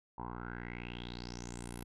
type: tone with low-pass filter sweep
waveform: 10% pulse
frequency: 59.6 Hz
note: A#1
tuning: 39 cents sharp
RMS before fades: -44 dBFS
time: 0.18-1.84 s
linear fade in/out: 5 ms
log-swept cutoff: 910 to 12000 Hz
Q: 6.7
effects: none

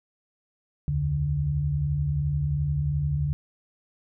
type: tone cluster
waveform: sine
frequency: 71 / 82.5 / 145.2 Hz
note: C#2 / E2 / D3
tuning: +42 / +2 / -19 cents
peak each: -31 / -31 / -24 dBFS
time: 0.88-3.33 s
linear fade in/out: 0 ms
effects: none

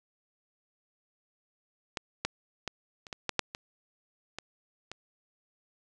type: clicks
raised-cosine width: 0.2 ms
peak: -15 / -11 / -16 / -29 / -19 / -12 / -7 / -20 / -20 / -22 dBFS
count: 10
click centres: 1.972 / 2.25 / 2.677 / 3.068 / 3.128 / 3.293 / 3.393 / 3.549 / 4.386 / 4.916 s
effects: resampled to 24000 Hz + 8-bit

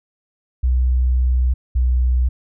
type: tone pair in turn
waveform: sine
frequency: 62.8 / 62.33 Hz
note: B1 / B1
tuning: +30 / +17 cents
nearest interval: unison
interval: 13 cents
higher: first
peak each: -13 dBFS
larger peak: neither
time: 0.63-1.54 / 1.75-2.29 s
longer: first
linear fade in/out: 10 ms
effects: none

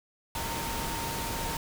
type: tone in noise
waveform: sine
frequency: 918 Hz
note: A#5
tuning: 27 cents flat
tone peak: -37 dBFS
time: 0.35-1.57 s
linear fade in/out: 2 ms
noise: pink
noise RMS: -34 dBFS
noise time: 0.35-1.57 s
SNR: -6 dB
effects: none

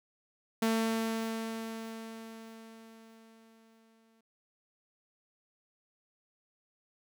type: tone with exponential decay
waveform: sawtooth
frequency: 224.6 Hz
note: A3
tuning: 36 cents sharp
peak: -22 dBFS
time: 0.62-4.21 s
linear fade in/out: 5 ms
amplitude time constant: 780 ms
effects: none

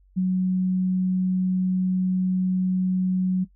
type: tone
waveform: sine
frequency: 185 Hz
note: F#3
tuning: in tune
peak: -19 dBFS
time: 0.16-3.45 s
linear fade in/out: 20 ms
effects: noise-tail reverb RT60 0.1 s tail -18 dB re dry + added 47 Hz sine -54 dBFS peak until 3.55 s

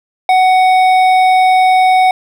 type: tone with hard clipping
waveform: triangle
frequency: 745 Hz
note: F#5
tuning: 12 cents sharp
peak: -8 dBFS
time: 0.29-2.11 s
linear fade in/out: 2 ms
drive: 13 dB
effects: none

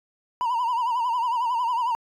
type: tone with vibrato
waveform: triangle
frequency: 958 Hz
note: A#5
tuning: 47 cents sharp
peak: -19 dBFS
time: 0.41-1.95 s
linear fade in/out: 0 ms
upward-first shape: sine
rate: 11 Hz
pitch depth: 94 cents each way
effects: tanh soft clip ceiling -15 dBFS

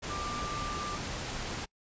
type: tone in noise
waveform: sine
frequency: 1186 Hz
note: D6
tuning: 17 cents sharp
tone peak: -36 dBFS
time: 0.09-0.97 s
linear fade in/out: 20 ms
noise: pink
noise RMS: -37 dBFS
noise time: 0.02-1.66 s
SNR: -2 dB
effects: noise-tail reverb RT60 0.1 s tail -25 dB re dry + resampled to 16000 Hz

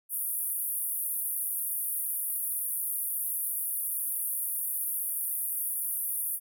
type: band-pass noise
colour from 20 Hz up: pink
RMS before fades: -32 dBFS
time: 0.09-6.4 s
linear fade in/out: 50 ms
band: 9700 to 16000 Hz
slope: 96 dB/octave
effects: none

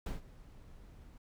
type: noise with ADSR envelope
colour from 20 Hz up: brown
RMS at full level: -34 dBFS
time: 0.06-1.18 s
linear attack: 4 ms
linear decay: 140 ms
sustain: -20 dB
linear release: 4 ms
effects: none

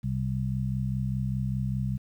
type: harmonic tone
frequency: 65 Hz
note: C2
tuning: 11 cents flat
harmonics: 1 / 2 / 3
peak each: -35 / -28 / -32 dBFS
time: 0.03-1.98 s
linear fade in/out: 20 ms
effects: 10-bit

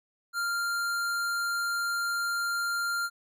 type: tone with hard clipping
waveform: sine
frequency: 1393 Hz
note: F6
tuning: 5 cents flat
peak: -29 dBFS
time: 0.33-3.1 s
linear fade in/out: 50 ms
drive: 18 dB
effects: none

